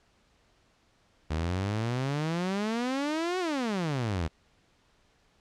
sawtooth exponential two-way sweep, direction up then down, 75.7 to 376.5 to 75.7 Hz, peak -24 dBFS, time 1.3-4.28 s, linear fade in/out 10 ms, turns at 3.39 s, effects pink hiss -66 dBFS RMS until 5.4 s + low-pass 6000 Hz 12 dB/octave

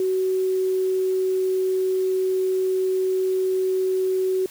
sine tone, 375.1 Hz, F#4, 24 cents sharp, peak -19 dBFS, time 0-4.46 s, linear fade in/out 2 ms, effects white hiss -45 dBFS RMS until 4.5 s

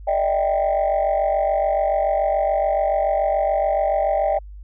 sine tone cluster, 591 / 638 / 784 Hz, D5 / D#5 / G5, +11 / +43 / 0 cents, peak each -20 dBFS, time 0.07-4.39 s, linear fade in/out 10 ms, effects tanh soft clip ceiling -12 dBFS + added 50 Hz sine -35 dBFS peak until 4.63 s

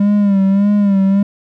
triangle tone with vibrato, 199.6 Hz, G3, 32 cents sharp, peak -7 dBFS, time 0-1.23 s, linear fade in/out 5 ms, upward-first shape sine, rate 1.7 Hz, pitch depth 60 cents each way, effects none

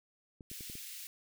clicks, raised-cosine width 3 ms, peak -36 dBFS, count 5, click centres 0.408 / 0.515 / 0.608 / 0.699 / 0.754 s
white high-pass noise, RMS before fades -46 dBFS, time 0.5-1.07 s, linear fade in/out 0 ms, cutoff 2000 Hz, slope 24 dB/octave
effects none

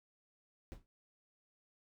brown noise with exponential decay, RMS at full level -42 dBFS, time 0.72-0.86 s, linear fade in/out 0 ms, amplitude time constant 30 ms, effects none

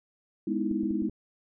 sine chord, E major seventh, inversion first, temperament just, 206 / 247.2 / 309 / 329.6 Hz, G#3 / B3 / D#4 / E4, -14 / +2 / -12 / 0 cents, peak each -31 / -33 / -31 / -32 dBFS, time 0.47-1.09 s, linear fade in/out 5 ms
clicks, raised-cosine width 3 ms, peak -30 dBFS, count 5, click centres 0.713 / 0.834 / 0.91 / 1.022 / 1.096 s
effects none

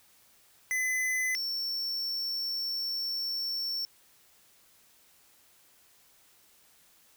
square tone pair in turn, 2020 / 5435 Hz, B6 / F8, +39 / -48 cents, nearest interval octave + perfect fourth, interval 1713 cents, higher second, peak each -28 / -31 dBFS, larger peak first, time 0.71-1.35 / 1.35-3.85 s, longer second, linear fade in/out 0 ms, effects white hiss -62 dBFS RMS until 7.16 s

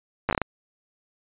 slowing click train, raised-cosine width 0.5 ms, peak -8 dBFS, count 7, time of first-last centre 0.29-0.417 s, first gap 9 ms, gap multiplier 1.34, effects resampled to 8000 Hz

